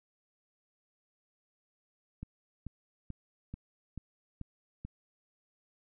click train, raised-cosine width 5 ms, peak -28 dBFS, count 7, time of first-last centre 2.23-4.85 s, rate 2.29 Hz, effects none

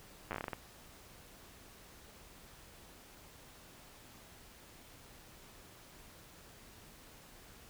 slowing click train, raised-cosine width 0.5 ms, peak -23 dBFS, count 10, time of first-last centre 0.31-0.532 s, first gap 9 ms, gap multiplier 1.24, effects pink hiss -57 dBFS RMS until 7.69 s

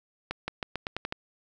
accelerating click train, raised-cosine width 0.3 ms, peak -15 dBFS, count 8, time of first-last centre 0.31-1.124 s, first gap 170 ms, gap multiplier 0.87, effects none

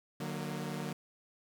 sawtooth chord, D augmented, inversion none, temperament equal with one note detuned, 150.18 / 185 / 233.1 Hz, D3 / F#3 / A#3, +39 / 0 / 0 cents, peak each -36 / -37 / -38 dBFS, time 0.2-0.93 s, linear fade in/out 5 ms, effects none

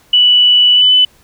sine tone with pitch glide, 2960 to 3001 Hz, F#7 to F#7, 0 to +24 cents, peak -5 dBFS, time 0.13-1.05 s, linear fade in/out 5 ms, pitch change +24 cents, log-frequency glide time 0.74-0.84 s, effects pink hiss -49 dBFS RMS until 1.23 s

